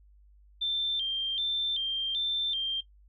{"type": "tone with vibrato", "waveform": "sine", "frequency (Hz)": 3362, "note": "G#7", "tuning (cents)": 20, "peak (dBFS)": -27, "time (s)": [0.61, 2.81], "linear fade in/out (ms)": 10, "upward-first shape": "square", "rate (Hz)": 1.3, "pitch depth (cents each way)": 99, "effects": ["noise-tail reverb RT60 0.1 s tail -17 dB re dry", "added 50 Hz sine -55 dBFS peak until 3.08 s"]}